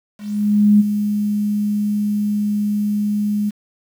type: tone with ADSR envelope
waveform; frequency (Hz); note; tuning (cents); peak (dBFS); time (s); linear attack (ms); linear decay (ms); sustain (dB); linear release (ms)
sine; 207.7; G#3; 0; -7; 0.18-3.51; 620; 23; -9; 23
effects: 7-bit